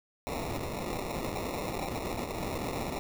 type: noise with sample-and-hold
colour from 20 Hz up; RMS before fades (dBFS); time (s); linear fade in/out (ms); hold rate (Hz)
white; -35; 0.27-2.99; 0; 1575
effects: none